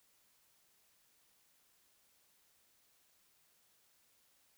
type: silence
effects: white hiss -72 dBFS RMS until 4.57 s